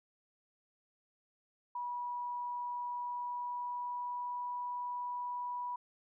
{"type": "tone with pitch glide", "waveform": "sine", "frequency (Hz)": [973, 979.2], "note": ["B5", "B5"], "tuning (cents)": [-26, -15], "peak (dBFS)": -36, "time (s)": [1.75, 5.76], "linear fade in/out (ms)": 5, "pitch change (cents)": 11, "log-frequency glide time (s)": [2.89, 4.53], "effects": []}